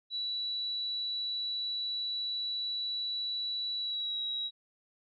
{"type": "tone with pitch glide", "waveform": "sine", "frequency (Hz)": [3937, 3858], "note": ["B7", "B7"], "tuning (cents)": [-6, -41], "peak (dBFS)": -32, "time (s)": [0.1, 4.51], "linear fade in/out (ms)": 50, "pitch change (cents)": -35, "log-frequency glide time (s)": [3.77, 4.2], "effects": []}